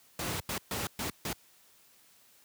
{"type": "noise bursts at uneven times", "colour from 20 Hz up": "pink", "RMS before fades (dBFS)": -34, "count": 5, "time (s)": [[0.19, 0.4], [0.49, 0.58], [0.71, 0.87], [0.99, 1.1], [1.25, 1.33]], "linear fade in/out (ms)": 2, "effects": ["white hiss -62 dBFS RMS until 2.44 s", "high-pass 80 Hz 12 dB/octave"]}